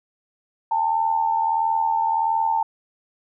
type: tone pair together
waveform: sine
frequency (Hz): 817 / 898.5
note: G#5 / A5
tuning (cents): -29 / +36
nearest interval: major second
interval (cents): 165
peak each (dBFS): -25 / -19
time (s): 0.71-2.63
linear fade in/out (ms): 5
effects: none